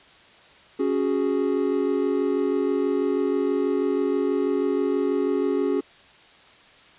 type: chord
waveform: triangle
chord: C# suspended fourth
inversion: none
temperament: just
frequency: 277.2 / 369.6 / 415.8 Hz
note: C#4 / F#4 / G#4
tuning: 0 / -2 / +2 cents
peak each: -23 dBFS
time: 0.79-5.81 s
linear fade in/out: 10 ms
effects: white hiss -51 dBFS RMS until 6.98 s + resampled to 8000 Hz